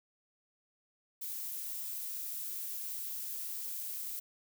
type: noise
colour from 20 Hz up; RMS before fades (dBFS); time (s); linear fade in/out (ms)
violet; -40; 1.21-4.2; 10
effects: none